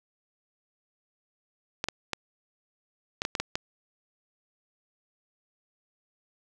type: clicks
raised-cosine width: 0.2 ms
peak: -11 dBFS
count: 8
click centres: 1.841 / 1.886 / 2.133 / 3.219 / 3.251 / 3.352 / 3.4 / 3.555 s
effects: none